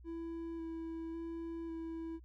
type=tone with vibrato; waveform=triangle; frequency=329.6 Hz; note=E4; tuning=in tune; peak=-38 dBFS; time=0.04-2.2 s; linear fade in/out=50 ms; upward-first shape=square; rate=0.91 Hz; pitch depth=11 cents each way; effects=added 60 Hz sine -53 dBFS peak until 2.24 s